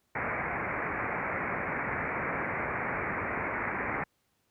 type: low-pass noise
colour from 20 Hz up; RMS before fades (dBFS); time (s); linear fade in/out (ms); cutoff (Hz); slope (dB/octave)
white; -33; 0.15-4.04; 5; 2300; 96
effects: pink hiss -74 dBFS RMS until 4.5 s + high-pass 60 Hz 12 dB/octave